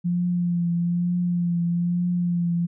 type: tone with vibrato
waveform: sine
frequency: 174.1 Hz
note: F3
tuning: 5 cents flat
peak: -20 dBFS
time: 0.04-2.67 s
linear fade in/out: 20 ms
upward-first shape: triangle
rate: 1.1 Hz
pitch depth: 33 cents each way
effects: none